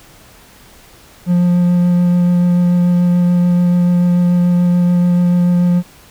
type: tone with vibrato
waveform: triangle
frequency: 176.4 Hz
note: F3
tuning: 18 cents sharp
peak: -7 dBFS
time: 1.26-5.83 s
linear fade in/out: 50 ms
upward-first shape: sine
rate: 6.9 Hz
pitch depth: 9 cents each way
effects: pink hiss -43 dBFS RMS until 6.1 s